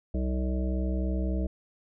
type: harmonic tone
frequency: 63.6 Hz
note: C2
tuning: 48 cents flat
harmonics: 1 / 3 / 5 / 7 / 9 / 10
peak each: -27 / -33 / -36 / -42 / -42 / -42 dBFS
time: 0.14-1.47 s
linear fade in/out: 5 ms
effects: none